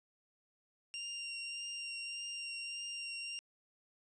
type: tone with vibrato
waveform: 25% pulse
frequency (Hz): 2778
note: F7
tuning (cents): -10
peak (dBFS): -37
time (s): 0.94-3.39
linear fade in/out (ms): 0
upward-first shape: triangle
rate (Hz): 1.7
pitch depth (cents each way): 15
effects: resampled to 22050 Hz